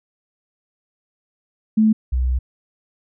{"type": "tone pair in turn", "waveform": "sine", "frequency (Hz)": [217.8, 63.13], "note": ["A3", "B1"], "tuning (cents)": [-17, 39], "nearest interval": "octave + major sixth", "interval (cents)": 2144, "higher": "first", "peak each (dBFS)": [-11, -16], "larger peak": "first", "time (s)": [[1.77, 1.93], [2.12, 2.39]], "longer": "second", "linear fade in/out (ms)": 10, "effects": []}